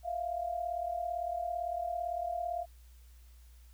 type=tone pair together; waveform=sine; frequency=662.2 / 700 Hz; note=E5 / F5; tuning=+8 / +4 cents; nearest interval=minor second; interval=96 cents; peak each=-38 / -34 dBFS; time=0.03-2.66 s; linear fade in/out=50 ms; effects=added 60 Hz sine -53 dBFS peak until 3.73 s + white hiss -67 dBFS RMS until 3.73 s